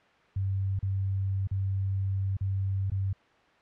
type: tone with dropouts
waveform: sine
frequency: 96.9 Hz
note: G2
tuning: 20 cents flat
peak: -26 dBFS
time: 0.36-3.13 s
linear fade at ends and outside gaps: 5 ms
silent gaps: 0.791-0.827 / 1.473-1.512 / 2.369-2.409 / 2.901-2.917 s
effects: white hiss -60 dBFS RMS until 3.61 s + low-pass 2000 Hz 12 dB/octave